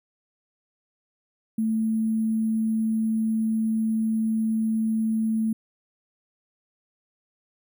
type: tone with sample-and-hold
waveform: sine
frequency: 220.9 Hz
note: A3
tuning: 7 cents sharp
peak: -21 dBFS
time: 1.58-5.53 s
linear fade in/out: 5 ms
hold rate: 11025 Hz
effects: none